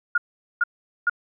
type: tone bursts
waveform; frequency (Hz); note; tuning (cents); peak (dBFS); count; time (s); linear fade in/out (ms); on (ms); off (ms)
sine; 1422; F6; +31; -16; 3; 0.15-1.097; 5; 29; 430
effects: none